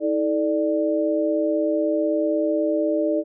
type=tone cluster; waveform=sine; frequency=319.5 / 435.5 / 591 Hz; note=D#4 / A4 / D5; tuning=+46 / -18 / +11 cents; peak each=-22 / -27 / -22 dBFS; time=0-3.24 s; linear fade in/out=50 ms; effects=none